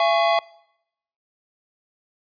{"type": "chord", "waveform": "square", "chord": "C# minor", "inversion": "first", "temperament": "equal with one note detuned", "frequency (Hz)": [676.2, 830.6, 1108.7], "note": ["E5", "G#5", "C#6"], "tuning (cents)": [44, 0, 0], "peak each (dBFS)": [-19, -24, -24], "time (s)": [0, 0.39], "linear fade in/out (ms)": 2, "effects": ["noise-tail reverb RT60 0.8 s tail -23 dB re dry", "resampled to 11025 Hz"]}